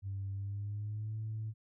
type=tone with pitch glide; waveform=sine; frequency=98 to 109.37 Hz; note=G2 to A2; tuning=0 to -10 cents; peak=-35 dBFS; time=0.02-1.54 s; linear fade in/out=50 ms; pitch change=+190 cents; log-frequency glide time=0.32-1.17 s; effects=tanh soft clip ceiling -32 dBFS